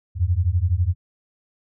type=beating tone pair; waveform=sine; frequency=82.9 / 94.9 Hz; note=E2 / F#2; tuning=+10 / +44 cents; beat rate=12 Hz; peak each=-20 dBFS; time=0.15-0.95 s; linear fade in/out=50 ms; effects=none